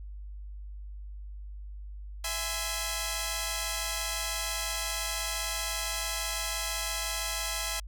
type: chord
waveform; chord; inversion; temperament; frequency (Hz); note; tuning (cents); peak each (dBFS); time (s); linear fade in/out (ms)
5% pulse; E augmented; none; equal with one note detuned; 659.3 / 830.6 / 1026.7; E5 / G#5 / B#5; 0 / 0 / -33; -24; 2.24-7.8; 5
effects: added 50 Hz sine -39 dBFS peak until 7.87 s

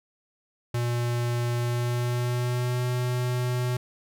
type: tone with pitch glide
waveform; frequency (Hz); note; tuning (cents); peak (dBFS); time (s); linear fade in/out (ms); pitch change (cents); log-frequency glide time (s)
square; 120 to 124.16; B2 to B2; -49 to +10; -25; 0.74-3.77; 5; +59; 1.56-2.85
effects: none

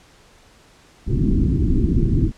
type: low-pass noise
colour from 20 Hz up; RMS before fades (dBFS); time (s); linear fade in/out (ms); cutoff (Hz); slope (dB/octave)
pink; -17; 1.06-2.32; 50; 340; 48
effects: pink hiss -51 dBFS RMS until 2.37 s + low-pass 8000 Hz 12 dB/octave

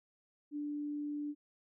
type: tone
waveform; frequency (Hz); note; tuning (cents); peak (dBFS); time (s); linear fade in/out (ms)
sine; 293.7; D4; 0; -36; 0.51-1.35; 50
effects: none

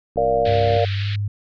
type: click train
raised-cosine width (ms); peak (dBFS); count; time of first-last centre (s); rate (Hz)
3; -20; 41; 0.16-0.767; 65.9
type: chord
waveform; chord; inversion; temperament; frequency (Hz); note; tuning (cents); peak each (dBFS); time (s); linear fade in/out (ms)
sine; Bb major; none; just; 466.2 / 582.7 / 699.2; Bb4 / D5 / F5; 0 / -14 / +2; -20; 0.17-0.85; 5
type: band-pass noise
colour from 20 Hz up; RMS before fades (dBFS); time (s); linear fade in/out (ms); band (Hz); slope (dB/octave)
white; -33; 0.45-1.16; 5; 1500 to 4200; 48
type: tone with pitch glide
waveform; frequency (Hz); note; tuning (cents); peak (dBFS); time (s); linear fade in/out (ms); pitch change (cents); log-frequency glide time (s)
sine; 98.4 to 102.4; G2 to G#2; +7 to -24; -20; 0.47-1.28; 5; +69; 0.9-1.1
effects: none

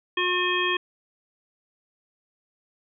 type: harmonic tone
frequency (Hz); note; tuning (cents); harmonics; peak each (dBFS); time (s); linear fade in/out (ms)
360; F#4; -47; 1 / 3 / 5 / 7 / 9; -28 / -28 / -28 / -28 / -28; 0.17-0.77; 5
effects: none

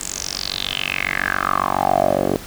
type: tone with band-pass filter sweep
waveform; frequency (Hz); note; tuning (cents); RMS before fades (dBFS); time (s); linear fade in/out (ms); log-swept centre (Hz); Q
10% pulse; 47.28; F#1; +38; -21; 0.01-2.36; 0; 7800 to 430; 5.5
effects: pink hiss -36 dBFS RMS until 2.46 s

